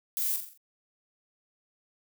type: noise with echo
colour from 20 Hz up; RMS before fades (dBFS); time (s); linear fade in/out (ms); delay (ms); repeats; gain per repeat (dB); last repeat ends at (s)
violet; -30; 0.17-0.36; 0; 43; 5; -6; 0.575
effects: none